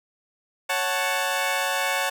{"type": "chord", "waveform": "15% pulse", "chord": "F# minor", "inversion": "second", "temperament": "equal", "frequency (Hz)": [554.4, 740, 880], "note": ["C#5", "F#5", "A5"], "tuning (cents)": [0, 0, 0], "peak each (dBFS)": -21, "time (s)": [0.69, 2.1], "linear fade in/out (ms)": 10, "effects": []}